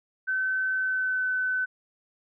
sine tone with pitch glide, 1528 to 1512.2 Hz, G6 to F#6, -45 to +37 cents, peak -24 dBFS, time 0.27-1.66 s, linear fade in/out 20 ms, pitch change -18 cents, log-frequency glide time 0.72-1.28 s, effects none

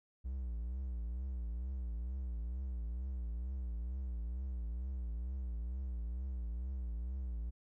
triangle tone with vibrato, 61 Hz, B1, 21 cents flat, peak -35 dBFS, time 0.24-7.51 s, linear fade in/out 20 ms, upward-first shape triangle, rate 2.2 Hz, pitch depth 160 cents each way, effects none

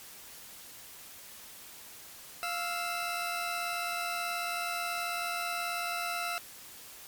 20% pulse tone pair together, 698.5 / 1318.5 Hz, F5 / E6, 0 / 0 cents, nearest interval major seventh, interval 1100 cents, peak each -30 / -30 dBFS, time 2.43-6.38 s, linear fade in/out 0 ms, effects white hiss -49 dBFS RMS until 7.07 s + MP3 96 kbps

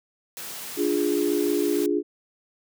white high-pass noise, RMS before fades -36 dBFS, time 0.37-1.86 s, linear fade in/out 0 ms, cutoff 120 Hz, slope 48 dB/octave
sine chord, D diminished, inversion none, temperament equal, 293.7 / 349.2 / 415.3 Hz, D4 / F4 / Ab4, 0 / 0 / 0 cents, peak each -25 dBFS, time 0.76-2.03 s, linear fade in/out 50 ms
effects none

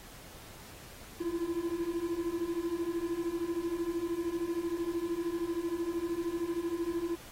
triangle beating tone pair, 330.7 / 343.7 Hz, E4 / F4, +6 / -28 cents, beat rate 13 Hz, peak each -34 / -31 dBFS, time 1.2-7.16 s, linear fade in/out 10 ms, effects pink hiss -51 dBFS RMS until 7.31 s + AAC 48 kbps

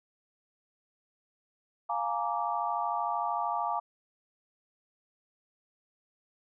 sine chord, Bb dominant seventh, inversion second, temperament just, 699.2 / 839.1 / 932.3 / 1165.4 Hz, F5 / Ab5 / Bb5 / D6, +2 / +18 / 0 / -14 cents, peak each -34 dBFS, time 1.89-3.8 s, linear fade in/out 10 ms, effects none

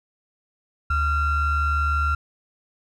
triangle ring-modulated tone, 652 Hz, E5, 19 cents flat, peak -14 dBFS, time 0.9-2.15 s, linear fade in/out 5 ms, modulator 725 Hz, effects none

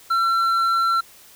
sine tone with hard clipping, 1353 Hz, E6, 45 cents sharp, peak -18 dBFS, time 0.1-1.01 s, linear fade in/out 10 ms, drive 5 dB, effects white hiss -48 dBFS RMS until 1.35 s

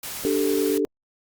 white noise, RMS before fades -33 dBFS, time 0.03-0.78 s, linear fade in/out 5 ms
sine chord, D suspended fourth, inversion none, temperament just, 293.7 / 391.6 / 440.5 Hz, D4 / G4 / A4, 0 / -2 / +2 cents, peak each -24 dBFS, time 0.25-0.85 s, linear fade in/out 0 ms
effects Opus 48 kbps

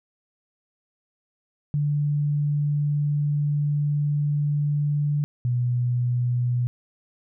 sine tone pair in turn, 146.5 / 122.89 Hz, D3 / B2, -4 / -8 cents, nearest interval minor third, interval 304 cents, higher first, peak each -20 dBFS, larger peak neither, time 1.74-5.24 / 5.45-6.67 s, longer first, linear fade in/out 0 ms, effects none

